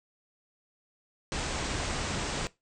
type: low-pass noise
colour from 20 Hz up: pink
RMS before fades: -33 dBFS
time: 1.32-2.47 s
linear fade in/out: 0 ms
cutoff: 8600 Hz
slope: 96 dB/octave
effects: noise-tail reverb RT60 0.2 s tail -19 dB re dry